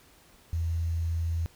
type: tone with quantisation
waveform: sine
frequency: 83 Hz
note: E2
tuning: 12 cents sharp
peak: -26 dBFS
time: 0.53-1.46 s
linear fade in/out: 0 ms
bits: 9
effects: pink hiss -58 dBFS RMS until 1.55 s